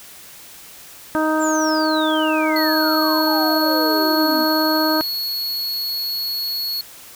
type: harmonic tone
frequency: 312.2 Hz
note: D#4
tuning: 6 cents sharp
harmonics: 1 / 2 / 3 / 4 / 5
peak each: -19 / -22 / -24 / -25 / -26 dBFS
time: 1.15-5.01 s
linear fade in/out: 0 ms
type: exponential sweep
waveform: sine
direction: down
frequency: 7570 to 237.4 Hz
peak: -25 dBFS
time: 1.39-4.46 s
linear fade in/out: 50 ms
type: tone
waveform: square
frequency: 4354 Hz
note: C#8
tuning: 32 cents flat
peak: -22 dBFS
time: 2.56-6.81 s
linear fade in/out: 2 ms
effects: white hiss -41 dBFS RMS until 7.15 s